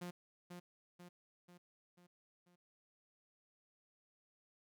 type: tone with echo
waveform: sawtooth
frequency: 176.8 Hz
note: F3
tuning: 22 cents sharp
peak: -40 dBFS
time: 0.01-0.11 s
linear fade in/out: 10 ms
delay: 490 ms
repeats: 5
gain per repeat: -5 dB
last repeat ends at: 2.56 s
effects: none